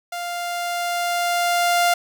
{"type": "tone with level ramp", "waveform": "sawtooth", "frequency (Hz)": 698.5, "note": "F5", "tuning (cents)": 0, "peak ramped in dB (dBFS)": [-23, -11], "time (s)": [0.12, 1.94], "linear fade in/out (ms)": 5, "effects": []}